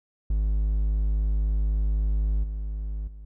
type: tone with level steps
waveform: triangle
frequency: 51.91 Hz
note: G#1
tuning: in tune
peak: -19 / -26 / -37 dBFS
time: 0.3-3.25 s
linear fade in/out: 5 ms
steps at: 2.43 / 3.07 s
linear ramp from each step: 10 ms
effects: none